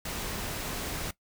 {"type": "noise", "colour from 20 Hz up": "pink", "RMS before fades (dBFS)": -35, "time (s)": [0.05, 1.11], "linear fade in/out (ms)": 5, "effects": ["noise-tail reverb RT60 0.1 s tail -18 dB re dry"]}